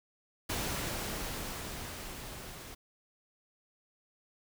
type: noise with level ramp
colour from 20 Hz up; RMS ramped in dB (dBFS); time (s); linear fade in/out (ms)
pink; -34 to -47; 0.49-2.75; 10
effects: none